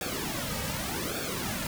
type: noise with flanger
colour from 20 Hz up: pink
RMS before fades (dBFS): -33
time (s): 0.01-1.67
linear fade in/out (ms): 2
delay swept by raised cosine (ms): 0.99 to 2.89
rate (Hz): 0.85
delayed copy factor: -0.8
effects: none